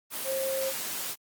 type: tone in noise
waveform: sine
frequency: 534 Hz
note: C5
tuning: 35 cents sharp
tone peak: -28 dBFS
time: 0.24-0.73 s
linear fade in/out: 50 ms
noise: white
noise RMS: -34 dBFS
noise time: 0.1-1.16 s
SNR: +3 dB
effects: high-pass 150 Hz 12 dB/octave + Opus 24 kbps